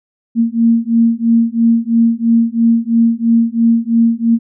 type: beating tone pair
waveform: sine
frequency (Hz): 229 / 232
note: A#3 / A#3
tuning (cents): -31 / -8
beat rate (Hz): 3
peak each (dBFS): -12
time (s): 0.35-4.39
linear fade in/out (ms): 50
effects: none